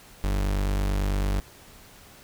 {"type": "tone", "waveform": "40% pulse", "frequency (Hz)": 49, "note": "G1", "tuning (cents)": 0, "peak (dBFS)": -22, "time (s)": [0.24, 1.4], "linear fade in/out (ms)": 0, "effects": ["pink hiss -50 dBFS RMS until 2.23 s"]}